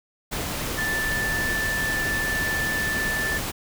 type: tone in noise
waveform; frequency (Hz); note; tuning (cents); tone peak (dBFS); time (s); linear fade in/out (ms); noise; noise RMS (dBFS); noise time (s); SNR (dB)
sine; 1760; A6; 0; -24; 0.77-3.39; 20; pink; -29; 0.31-3.52; +2
effects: none